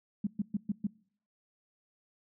sine tone bursts, 204.9 Hz, G#3, 23 cents flat, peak -27 dBFS, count 5, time 0.24-0.87 s, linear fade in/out 5 ms, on 30 ms, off 120 ms, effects noise-tail reverb RT60 0.6 s tail -25 dB re dry

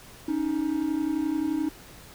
triangle tone pair together, 281.6 / 313.1 Hz, C#4 / D#4, +27 / +11 cents, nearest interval major second, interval 184 cents, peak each -27 / -24 dBFS, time 0.28-1.69 s, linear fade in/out 5 ms, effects pink hiss -48 dBFS RMS until 2.14 s

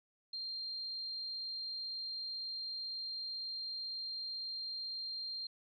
sine tone, 4186 Hz, C8, in tune, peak -39 dBFS, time 0.33-5.47 s, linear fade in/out 5 ms, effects none

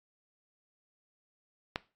click, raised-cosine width 0.3 ms, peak -15 dBFS, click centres 1.759 s, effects noise-tail reverb RT60 0.3 s tail -18 dB re dry + AAC 48 kbps

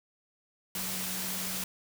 sine tone in noise, 186.1 Hz, F#3, 10 cents sharp, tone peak -42 dBFS, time 0.75-1.64 s, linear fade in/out 2 ms, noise white, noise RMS -35 dBFS, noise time 0.75-1.64 s, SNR -10 dB, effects none

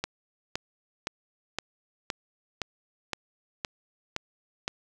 click train, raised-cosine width 0.2 ms, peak -12 dBFS, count 10, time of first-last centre 0.04-4.679 s, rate 1.94 Hz, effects none

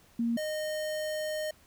sine / square tone pair in turn, 233.1 / 615.5 Hz, A#3 / D#5, 0 / -19 cents, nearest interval octave + perfect fourth, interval 1681 cents, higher second, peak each -26 / -32 dBFS, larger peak first, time 0.19-0.37 / 0.37-1.51 s, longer second, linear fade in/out 5 ms, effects pink hiss -61 dBFS RMS until 1.66 s

